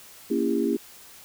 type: chord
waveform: sine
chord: A# diminished seventh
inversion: none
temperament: just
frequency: 233.1 / 279.7 / 335.6 / 402.8 Hz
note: A#3 / C#4 / E4 / G4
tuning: 0 / +16 / +31 / +47 cents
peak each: -27 dBFS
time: 0.3-0.77 s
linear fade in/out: 10 ms
effects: white hiss -48 dBFS RMS until 1.24 s